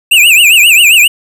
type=tone with vibrato; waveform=square; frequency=2630 Hz; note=E7; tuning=5 cents flat; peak=-3 dBFS; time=0.11-1.08 s; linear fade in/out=10 ms; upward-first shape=triangle; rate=7.5 Hz; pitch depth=210 cents each way; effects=7-bit